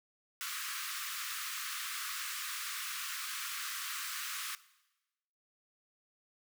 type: high-pass noise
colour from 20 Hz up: pink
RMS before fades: -40 dBFS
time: 0.41-4.55 s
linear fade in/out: 0 ms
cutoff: 1100 Hz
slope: 96 dB/octave
effects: noise-tail reverb RT60 1.0 s tail -18 dB re dry